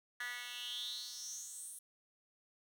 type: tone with high-pass filter sweep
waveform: 10% pulse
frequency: 244.1 Hz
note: B3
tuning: 20 cents flat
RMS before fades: -45 dBFS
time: 0.2-1.79 s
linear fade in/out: 5 ms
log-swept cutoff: 1800 to 10000 Hz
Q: 6.6
effects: none